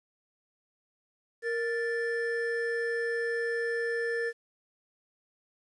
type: tone pair together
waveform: triangle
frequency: 466.2 / 1760.1 Hz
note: A#4 / A6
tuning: 0 / 0 cents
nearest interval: octave + major seventh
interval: 2300 cents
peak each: -28 / -31 dBFS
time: 1.42-4.33 s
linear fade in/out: 50 ms
effects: resampled to 22050 Hz + 10-bit